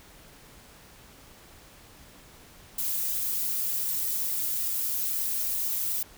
violet noise with flanger, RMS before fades -29 dBFS, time 2.78-6.03 s, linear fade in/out 5 ms, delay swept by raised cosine 1.8 to 2.62 ms, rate 3.8 Hz, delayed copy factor -1, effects pink hiss -52 dBFS RMS until 6.17 s

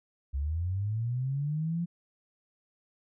sine linear sweep, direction up, 65.41 to 174.61 Hz, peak -28 dBFS, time 0.33-1.86 s, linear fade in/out 20 ms, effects none

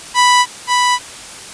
sawtooth tone with echo, 987.8 Hz, B5, in tune, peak -4 dBFS, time 0.14-0.46 s, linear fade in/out 50 ms, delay 530 ms, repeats 1, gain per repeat -3 dB, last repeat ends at 0.99 s, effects white hiss -32 dBFS RMS until 1.53 s + resampled to 22050 Hz

